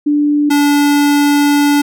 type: tone pair in turn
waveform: sine / square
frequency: 293.7 / 289 Hz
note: D4 / D4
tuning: 0 / -28 cents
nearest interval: unison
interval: 28 cents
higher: first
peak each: -9 / -9 dBFS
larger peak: neither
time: 0.06-0.5 / 0.5-1.82 s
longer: second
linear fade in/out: 10 ms
effects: none